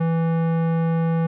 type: tone with tanh clipping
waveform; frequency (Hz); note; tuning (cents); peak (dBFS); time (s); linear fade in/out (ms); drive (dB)
sine; 164.81; E3; 0; -20; 0-1.27; 10; 17
effects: none